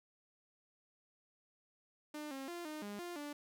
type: tone with pitch steps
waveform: sawtooth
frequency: 300.1 / 269.4 / 346.5 / 306.1 / 204.7 / 349.7 / 292.1 Hz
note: D4 / C#4 / F4 / D#4 / G#3 / F4 / D4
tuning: +38 / -49 / -14 / -28 / -25 / +2 / -9 cents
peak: -39 dBFS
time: 2.14-3.33 s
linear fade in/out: 5 ms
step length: 170 ms
effects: none